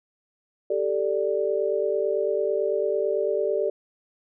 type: chord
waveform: sine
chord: G suspended second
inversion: none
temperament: just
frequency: 392 / 441 / 588 Hz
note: G4 / A4 / D5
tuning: 0 / +4 / +2 cents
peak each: -26 dBFS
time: 0.7-3.7 s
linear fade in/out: 5 ms
effects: none